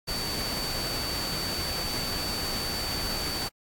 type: tone in noise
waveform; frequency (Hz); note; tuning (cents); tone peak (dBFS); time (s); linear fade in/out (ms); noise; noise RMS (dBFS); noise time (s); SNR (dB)
sine; 4560; C#8; +48; -32; 0.07-3.49; 20; pink; -33; 0.07-3.49; -2
effects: AAC 64 kbps